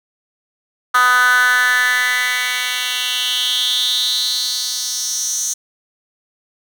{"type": "tone with high-pass filter sweep", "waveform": "10% pulse", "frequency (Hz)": 249.4, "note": "B3", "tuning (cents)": 17, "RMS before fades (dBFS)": -17, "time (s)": [0.94, 5.54], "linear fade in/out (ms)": 10, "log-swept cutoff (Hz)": [1300, 6400], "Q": 5.3, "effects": []}